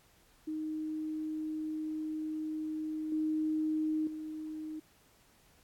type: tone with level steps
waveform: sine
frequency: 311.1 Hz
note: D#4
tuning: in tune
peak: -34 / -29 / -38 dBFS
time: 0.47-4.8 s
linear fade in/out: 10 ms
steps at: 3.12 / 4.07 s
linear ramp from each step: 2 ms
effects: pink hiss -65 dBFS RMS until 5.63 s + AAC 64 kbps